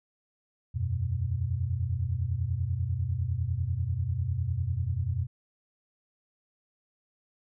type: chord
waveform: sine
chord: E suspended second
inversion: none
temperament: equal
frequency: 82.41 / 92.5 / 123.47 Hz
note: E2 / F#2 / B2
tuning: 0 / 0 / 0 cents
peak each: -33 / -30 / -31 dBFS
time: 0.74-5.27 s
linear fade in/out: 20 ms
effects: none